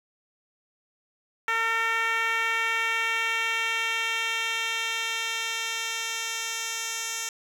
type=tone with band-pass filter sweep; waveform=10% pulse; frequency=454 Hz; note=A#4; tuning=46 cents flat; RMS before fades=-28 dBFS; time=1.48-7.29 s; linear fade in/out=2 ms; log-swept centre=1700 to 6000 Hz; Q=1.4; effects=8-bit